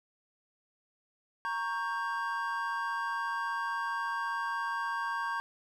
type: chord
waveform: triangle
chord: G diminished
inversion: first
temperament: equal with one note detuned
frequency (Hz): 932.3 / 1108.7 / 1586.2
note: Bb5 / Db6 / G6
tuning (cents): 0 / 0 / +20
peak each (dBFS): -34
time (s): 1.45-5.4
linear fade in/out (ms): 0
effects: none